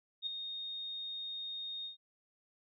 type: tone with ADSR envelope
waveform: sine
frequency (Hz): 3700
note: A#7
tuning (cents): -14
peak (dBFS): -32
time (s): 0.22-1.97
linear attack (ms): 47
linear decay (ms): 6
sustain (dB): -7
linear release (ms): 120
effects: none